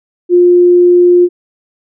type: tone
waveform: sine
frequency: 353.9 Hz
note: F4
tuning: 23 cents sharp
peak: -3 dBFS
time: 0.29-1.29 s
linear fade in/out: 50 ms
effects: none